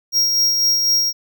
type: tone with tremolo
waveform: square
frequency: 5600 Hz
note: F8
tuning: 4 cents sharp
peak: -13 dBFS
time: 0.12-1.13 s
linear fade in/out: 50 ms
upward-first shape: sine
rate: 4 Hz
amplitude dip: 35%
effects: none